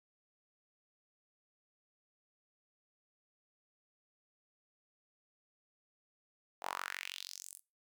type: tone with high-pass filter sweep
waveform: sawtooth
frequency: 46.25 Hz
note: F#1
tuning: in tune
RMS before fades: -44 dBFS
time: 6.61-7.61 s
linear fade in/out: 50 ms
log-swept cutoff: 730 to 11000 Hz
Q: 3.2
effects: noise-tail reverb RT60 0.3 s tail -24 dB re dry